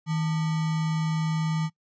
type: tone with sample-and-hold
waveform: sine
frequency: 159.2 Hz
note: D#3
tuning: 40 cents sharp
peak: -23 dBFS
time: 0.06-1.7 s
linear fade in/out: 50 ms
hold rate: 1050 Hz
effects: noise-tail reverb RT60 0.1 s tail -22 dB re dry + resampled to 16000 Hz

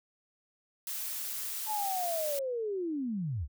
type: noise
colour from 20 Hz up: blue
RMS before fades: -37 dBFS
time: 0.87-2.39 s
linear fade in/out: 2 ms
type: linear sweep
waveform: sine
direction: down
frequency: 880 to 58 Hz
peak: -31 dBFS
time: 1.66-3.48 s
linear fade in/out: 50 ms
effects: none

